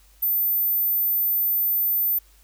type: tone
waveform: sine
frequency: 14080 Hz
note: A9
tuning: in tune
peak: -19 dBFS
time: 0.22-2.19 s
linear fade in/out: 10 ms
effects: added 49 Hz sine -53 dBFS peak until 2.43 s + white hiss -58 dBFS RMS until 2.43 s